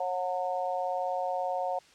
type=harmonic tone; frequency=181.9 Hz; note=F#3; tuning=29 cents flat; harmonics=3 / 4 / 5; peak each=-33 / -31 / -36 dBFS; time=0-1.79 s; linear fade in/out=5 ms; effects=white hiss -58 dBFS RMS until 1.94 s + low-pass 6000 Hz 12 dB/octave